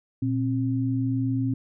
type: tone pair together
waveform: sine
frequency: 118.53 / 266.1 Hz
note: A#2 / C4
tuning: +29 / +29 cents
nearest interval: octave + major second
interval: 1400 cents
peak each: -25 dBFS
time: 0.22-1.54 s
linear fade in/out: 5 ms
effects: none